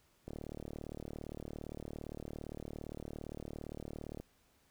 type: click train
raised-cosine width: 2 ms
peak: -30 dBFS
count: 148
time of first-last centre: 0.28-4.2 s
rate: 37.5 Hz
effects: pink hiss -71 dBFS RMS until 4.7 s